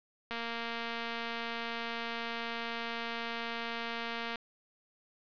click train, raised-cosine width 0.3 ms, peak -22 dBFS, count 940, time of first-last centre 0.31-4.357 s, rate 232 Hz, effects resampled to 11025 Hz + 8-bit

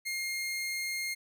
sawtooth tone, 2129 Hz, C7, 30 cents sharp, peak -29 dBFS, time 0.05-1.15 s, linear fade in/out 20 ms, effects none

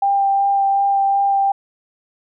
sine tone with vibrato, 792 Hz, G5, 18 cents sharp, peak -13 dBFS, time 0.02-1.52 s, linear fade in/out 5 ms, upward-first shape sine, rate 2.7 Hz, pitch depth 11 cents each way, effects none

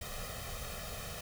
pink noise with comb filter, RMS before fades -42 dBFS, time 0.01-1.21 s, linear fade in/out 5 ms, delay 1.6 ms, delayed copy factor +0.9, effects none

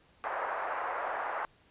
pink band-pass noise, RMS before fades -35 dBFS, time 0.24-1.45 s, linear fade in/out 0 ms, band 600 to 1600 Hz, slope 24 dB/octave, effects pink hiss -64 dBFS RMS until 1.7 s + resampled to 8000 Hz

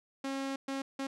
sawtooth tone bursts at uneven times, 271.4 Hz, C#4, 36 cents flat, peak -30 dBFS, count 3, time 0.24-0.56 / 0.68-0.82 / 0.99-1.07 s, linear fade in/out 5 ms, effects low-pass 8000 Hz 12 dB/octave

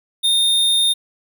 square tone, 3654 Hz, A#7, 35 cents flat, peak -14 dBFS, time 0.23-0.94 s, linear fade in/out 20 ms, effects none

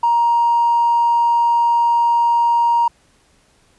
triangle tone with tanh clipping, 940 Hz, A#5, 14 cents sharp, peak -11 dBFS, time 0.03-2.88 s, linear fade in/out 5 ms, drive 1 dB, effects pink hiss -56 dBFS RMS until 3.78 s + resampled to 24000 Hz

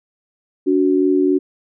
sine tone pair together, 286.5 / 370 Hz, D4 / F#4, -43 / 0 cents, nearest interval major third, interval 443 cents, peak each -15 dBFS, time 0.66-1.39 s, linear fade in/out 20 ms, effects none

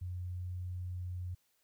sine tone, 90.1 Hz, F#2, 45 cents flat, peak -37 dBFS, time 0.01-1.35 s, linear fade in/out 10 ms, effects white hiss -75 dBFS RMS until 1.63 s

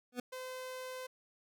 25% pulse tone with exponential growth, 246.8 Hz, B3, 1 cent flat, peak -29 dBFS, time 0.12-0.2 s, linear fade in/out 5 ms, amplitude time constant 17 ms
sawtooth tone, 513 Hz, C5, 34 cents flat, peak -38 dBFS, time 0.32-1.07 s, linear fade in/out 10 ms
effects none

